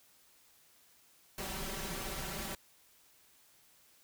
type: noise with comb filter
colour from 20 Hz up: pink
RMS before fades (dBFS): -40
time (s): 1.38-2.55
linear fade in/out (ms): 2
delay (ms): 5.2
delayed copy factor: +0.8
effects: white hiss -65 dBFS RMS until 4.03 s